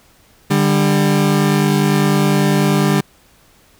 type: tone pair together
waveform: 30% pulse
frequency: 149.2 / 199.16 Hz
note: D3 / G3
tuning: +28 / +28 cents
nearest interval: perfect fourth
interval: 500 cents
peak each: -12 dBFS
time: 0.5-3.01 s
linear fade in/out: 10 ms
effects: pink hiss -51 dBFS RMS until 3.79 s